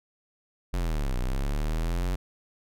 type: linear two-way sweep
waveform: square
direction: down then up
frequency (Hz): 46.41 to 30.23 to 46.41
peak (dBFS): -26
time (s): 0.73-2.16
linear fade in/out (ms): 10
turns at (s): 1.17
effects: none